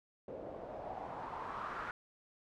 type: noise with low-pass filter sweep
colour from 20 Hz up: white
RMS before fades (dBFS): -44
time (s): 0.28-1.91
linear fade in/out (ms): 2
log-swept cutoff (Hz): 490 to 1400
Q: 3.5
effects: none